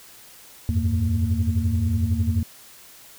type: tone cluster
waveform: sine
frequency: 83.7 / 94.9 / 107.4 / 228.9 Hz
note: E2 / F#2 / A2 / A#3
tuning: +27 / +44 / -41 / -31 cents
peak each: -22 / -23 / -27 / -26 dBFS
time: 0.69-2.43 s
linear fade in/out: 0 ms
effects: tanh soft clip ceiling -11 dBFS + white hiss -47 dBFS RMS until 3.18 s